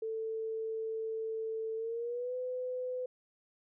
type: tone with pitch glide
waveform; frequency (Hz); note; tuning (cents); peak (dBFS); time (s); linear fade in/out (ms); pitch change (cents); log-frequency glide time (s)
sine; 444.2 to 504.4; A4 to B4; +16 to +36; -34; 0.02-3.06; 5; +220; 1.76-2.35
effects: none